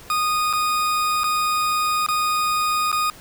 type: tone with dropouts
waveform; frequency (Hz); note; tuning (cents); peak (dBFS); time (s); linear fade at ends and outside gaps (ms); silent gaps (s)
40% pulse; 1236; D#6; -12; -18; 0.1-3.1; 1; 0.529-0.534 / 1.235-1.241 / 2.064-2.086 / 2.917-2.927
effects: pink hiss -44 dBFS RMS until 3.2 s